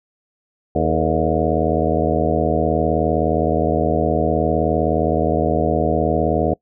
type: harmonic tone with a mistuned harmonic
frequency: 79.4 Hz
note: D#2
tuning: 36 cents sharp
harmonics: 1 / 2 / 3 / 4 / 5 / 6 / 7 / 8 / 9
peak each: -24 / -24 / -24 / -24 / -24 / -24 / -24 / -24 / -24 dBFS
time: 0.75-6.54 s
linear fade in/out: 5 ms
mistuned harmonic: 5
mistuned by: +100 cents
effects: noise-tail reverb RT60 0.1 s tail -24 dB re dry